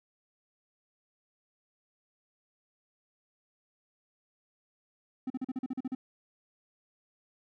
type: tone bursts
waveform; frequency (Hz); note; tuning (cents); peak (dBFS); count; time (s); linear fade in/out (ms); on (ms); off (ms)
triangle; 258.1; C4; -23; -29; 10; 5.27-5.95; 5; 32; 40
effects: none